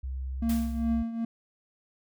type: tone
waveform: sine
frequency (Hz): 65.41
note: C2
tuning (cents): 0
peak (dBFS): -31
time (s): 0.03-1.03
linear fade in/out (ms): 10
type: tone with tremolo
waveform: triangle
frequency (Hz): 229.4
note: A#3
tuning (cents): -28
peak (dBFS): -21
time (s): 0.42-1.25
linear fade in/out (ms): 5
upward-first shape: triangle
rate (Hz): 2.5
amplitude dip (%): 75
type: noise with exponential decay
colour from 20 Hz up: white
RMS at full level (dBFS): -38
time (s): 0.49-1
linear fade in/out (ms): 5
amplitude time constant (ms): 110
effects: none